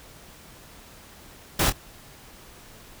pink noise with echo, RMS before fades -21 dBFS, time 1.59-1.7 s, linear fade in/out 5 ms, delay 25 ms, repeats 1, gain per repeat -9 dB, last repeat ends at 1.725 s, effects pink hiss -48 dBFS RMS until 3 s

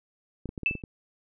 clicks, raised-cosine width 3 ms, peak -22 dBFS, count 7, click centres 0.457 / 0.491 / 0.578 / 0.633 / 0.711 / 0.753 / 0.838 s
sine tone with exponential decay, 2637 Hz, E7, in tune, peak -18 dBFS, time 0.66-0.82 s, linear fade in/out 1 ms, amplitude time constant 34 ms
effects none

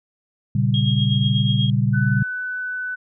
sine chord, G diminished, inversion first, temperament equal with one note detuned, 117.62 / 138.59 / 196 Hz, Bb2 / Db3 / G3, +16 / 0 / 0 cents, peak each -19 / -20 / -22 dBFS, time 0.55-2.23 s, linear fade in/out 5 ms
sine tone with tremolo, 3264 Hz, G#7, 31 cents flat, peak -22 dBFS, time 0.74-1.7 s, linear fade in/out 2 ms, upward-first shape sine, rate 8.2 Hz, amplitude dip 55%
sine tone, 1499 Hz, F#6, 22 cents sharp, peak -24 dBFS, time 1.93-2.96 s, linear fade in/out 20 ms
effects none

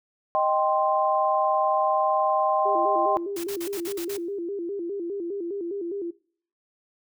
sine chord, C minor, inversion first, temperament equal, 622.3 / 784 / 1046.5 Hz, Eb5 / G5 / C6, 0 / 0 / 0 cents, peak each -24 dBFS, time 0.35-3.17 s, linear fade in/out 0 ms
sine tone with vibrato, 370 Hz, F#4, in tune, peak -28 dBFS, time 2.65-6.11 s, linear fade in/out 10 ms, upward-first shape square, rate 4.9 Hz, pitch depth 140 cents each way
white noise bursts, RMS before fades -37 dBFS, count 7, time 3.36-4.17 s, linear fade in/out 5 ms, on 78 ms, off 44 ms
effects noise-tail reverb RT60 0.6 s tail -24 dB re dry

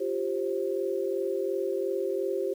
sine chord, F suspended second, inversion none, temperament equal with one note detuned, 349.2 / 392 / 529.6 Hz, F4 / G4 / C5, 0 / 0 / +21 cents, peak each -33 / -29 / -32 dBFS, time 0-2.54 s, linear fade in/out 10 ms, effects 9-bit

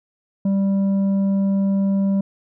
sine tone with tanh clipping, 196 Hz, G3, in tune, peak -17 dBFS, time 0.45-2.21 s, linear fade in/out 5 ms, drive 6 dB, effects none

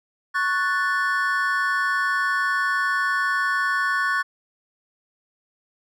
triangle chord, F# minor, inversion second, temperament equal, 1108.7 / 1480 / 1760 Hz, C#6 / F#6 / A6, 0 / 0 / 0 cents, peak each -23 / -22 / -23 dBFS, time 0.34-4.23 s, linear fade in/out 20 ms, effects none

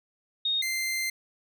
sine / sawtooth tone pair in turn, 3715 / 2085 Hz, A#7 / C7, -7 / -7 cents, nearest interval minor seventh, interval 1000 cents, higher first, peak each -24 dBFS, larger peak neither, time 0.45-0.62 / 0.62-1.1 s, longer second, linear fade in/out 5 ms, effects none

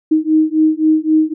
sine beating tone pair, 311.1 / 314.9 Hz, D#4 / D#4, 0 / +21 cents, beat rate 3.8 Hz, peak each -13 dBFS, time 0.11-1.34 s, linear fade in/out 10 ms, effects none

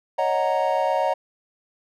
triangle chord, D# minor seventh, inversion third, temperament equal, 554.4 / 622.3 / 740 / 932.3 Hz, C#5 / D#5 / F#5 / A#5, 0 / 0 / 0 / 0 cents, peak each -23 dBFS, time 0.18-1.14 s, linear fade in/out 10 ms, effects none

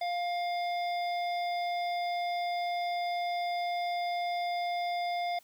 harmonic tone with a mistuned harmonic, 707 Hz, F5, 21 cents sharp, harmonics 1 / 3 / 5 / 7, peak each -30 / -40 / -44 / -47 dBFS, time 0.01-5.39 s, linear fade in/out 5 ms, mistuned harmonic 1, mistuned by -17 cents, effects white hiss -62 dBFS RMS until 5.43 s

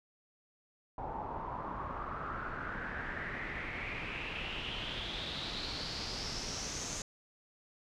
pink noise with low-pass filter sweep, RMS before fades -40 dBFS, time 0.98-7.02 s, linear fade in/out 2 ms, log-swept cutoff 840 to 6700 Hz, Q 5.5, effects none

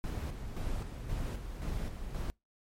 brown noise with tremolo, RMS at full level -35 dBFS, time 0.04-2.3 s, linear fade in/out 0 ms, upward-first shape square, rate 1.9 Hz, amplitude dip 50%, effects noise-tail reverb RT60 0.2 s tail -26 dB re dry + MP3 64 kbps

